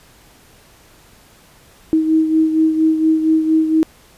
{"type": "beating tone pair", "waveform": "sine", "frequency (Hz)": [316.7, 321], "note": ["D#4", "E4"], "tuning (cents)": [31, -46], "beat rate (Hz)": 4.3, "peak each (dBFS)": [-12, -20], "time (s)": [1.93, 3.83], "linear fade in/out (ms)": 0, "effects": ["pink hiss -48 dBFS RMS until 4.17 s", "resampled to 32000 Hz"]}